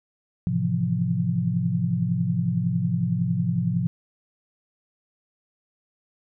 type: chord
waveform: sine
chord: F major seventh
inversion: first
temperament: just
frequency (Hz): 109.13 / 130.96 / 163.7 / 174.61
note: A2 / C3 / E3 / F3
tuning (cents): -14 / +2 / -12 / 0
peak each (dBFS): -28 / -27 / -29 / -24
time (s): 0.47-3.87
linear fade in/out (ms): 0
effects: none